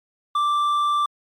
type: tone with hard clipping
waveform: sine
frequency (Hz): 1174.7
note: D6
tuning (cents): 0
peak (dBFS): -19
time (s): 0.35-1.06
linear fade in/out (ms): 5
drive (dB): 5
effects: MP3 64 kbps